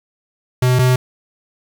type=tone pair in turn; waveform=square; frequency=126.3 / 127.11 Hz; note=B2 / C3; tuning=+39 / -50 cents; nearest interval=unison; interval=11 cents; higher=second; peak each=-12 / -11 dBFS; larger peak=second; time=0.62-0.79 / 0.79-0.96 s; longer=neither; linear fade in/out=5 ms; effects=7-bit